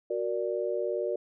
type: chord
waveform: sine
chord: Gb augmented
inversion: none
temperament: equal with one note detuned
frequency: 370 / 467.8 / 587.3 Hz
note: Gb4 / Bb4 / D5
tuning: 0 / +6 / 0 cents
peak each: -32 dBFS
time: 0.1-1.16 s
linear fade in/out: 5 ms
effects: none